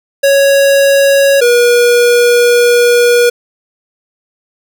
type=tone pair in turn; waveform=square; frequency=554.4 / 481.1 Hz; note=C#5 / B4; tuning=0 / -45 cents; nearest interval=major second; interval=245 cents; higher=first; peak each=-6 dBFS; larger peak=neither; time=0.23-1.41 / 1.41-3.3 s; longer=second; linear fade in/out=10 ms; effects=none